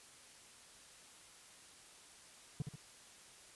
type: tone with echo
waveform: triangle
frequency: 144 Hz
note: D3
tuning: 34 cents flat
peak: -32 dBFS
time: 2.6-2.62 s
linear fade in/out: 2 ms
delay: 68 ms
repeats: 2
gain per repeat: -6 dB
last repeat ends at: 2.756 s
effects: white hiss -59 dBFS RMS until 3.55 s + resampled to 24000 Hz